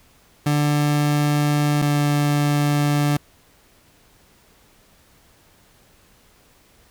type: tone pair in turn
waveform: 30% pulse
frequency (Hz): 147.2 / 146.01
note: D3 / D3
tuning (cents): +4 / -10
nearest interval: unison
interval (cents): 14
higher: first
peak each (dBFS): -14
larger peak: neither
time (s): 0.46-1.82 / 1.82-3.17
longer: first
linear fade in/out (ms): 5
effects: pink hiss -55 dBFS RMS until 6.9 s